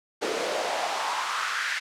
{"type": "noise with high-pass filter sweep", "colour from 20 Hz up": "pink", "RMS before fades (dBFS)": -28, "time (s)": [0.21, 1.8], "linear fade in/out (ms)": 20, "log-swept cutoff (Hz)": [390, 1800], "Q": 3.6, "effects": ["low-pass 6000 Hz 12 dB/octave"]}